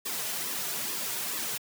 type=noise with flanger; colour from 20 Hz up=white; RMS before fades=-33 dBFS; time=0.05-1.58 s; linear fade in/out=10 ms; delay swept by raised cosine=1.3 to 3.9 ms; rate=2.3 Hz; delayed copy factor=-0.65; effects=high-pass 150 Hz 12 dB/octave